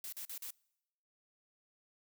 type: noise bursts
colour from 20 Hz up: blue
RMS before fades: -44 dBFS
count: 4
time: 0.04-0.506 s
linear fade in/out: 2 ms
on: 85 ms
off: 42 ms
effects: noise-tail reverb RT60 0.9 s tail -26 dB re dry